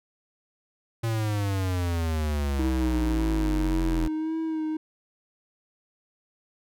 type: exponential sweep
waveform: square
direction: down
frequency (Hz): 115.8 to 41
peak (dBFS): -25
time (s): 1.03-4.08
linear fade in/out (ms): 10
type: tone with vibrato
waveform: triangle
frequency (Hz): 317.1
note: D#4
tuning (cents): +33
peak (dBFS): -24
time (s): 2.59-4.77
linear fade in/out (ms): 5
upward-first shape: sine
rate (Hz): 1.8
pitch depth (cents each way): 31
effects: none